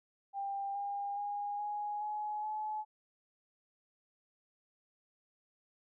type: tone with pitch steps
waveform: sine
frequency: 794 / 806 / 818.2 / 830.6 / 843.2 / 855.9 Hz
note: G5 / G5 / G#5 / G#5 / G#5 / A5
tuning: +22 / +48 / -26 / 0 / +26 / -48 cents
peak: -35 dBFS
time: 0.33-2.85 s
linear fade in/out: 50 ms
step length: 420 ms
effects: none